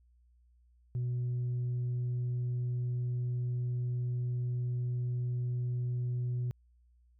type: tone with tanh clipping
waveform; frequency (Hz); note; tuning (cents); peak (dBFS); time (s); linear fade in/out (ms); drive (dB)
sine; 123.1; B2; -5; -31; 0.95-6.51; 0; 1
effects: added 60 Hz sine -62 dBFS peak until 7.19 s